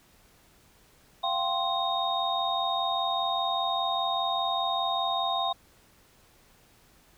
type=tone cluster; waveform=sine; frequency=690 / 775 / 1050 / 3718 Hz; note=F5 / G5 / C6 / A#7; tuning=-21 / -20 / +6 / -5 cents; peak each=-31 dBFS; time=1.23-5.53 s; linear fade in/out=10 ms; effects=pink hiss -60 dBFS RMS until 7.17 s